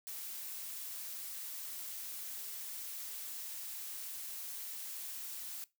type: noise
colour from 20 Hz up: blue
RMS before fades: -44 dBFS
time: 0.07-5.64 s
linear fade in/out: 0 ms
effects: noise-tail reverb RT60 0.2 s tail -19 dB re dry